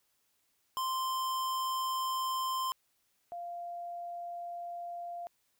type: tone pair in turn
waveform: square / sine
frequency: 1043 / 694.7 Hz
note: C6 / F5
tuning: -6 / -9 cents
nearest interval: perfect fifth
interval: 703 cents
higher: first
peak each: -32 / -38 dBFS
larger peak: first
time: 0.77-2.72 / 3.32-5.27 s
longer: neither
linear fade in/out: 0 ms
effects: white hiss -75 dBFS RMS until 5.59 s